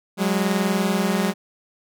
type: tone pair together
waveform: sawtooth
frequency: 185 / 205.4 Hz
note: F#3 / G#3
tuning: 0 / -19 cents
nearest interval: major second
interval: 181 cents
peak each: -18 dBFS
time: 0.17-1.34 s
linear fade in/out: 50 ms
effects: none